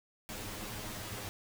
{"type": "noise with comb filter", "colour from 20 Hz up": "pink", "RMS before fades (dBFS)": -42, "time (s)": [0.29, 1.29], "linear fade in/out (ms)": 0, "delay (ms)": 9.6, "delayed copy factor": 0.8, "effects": []}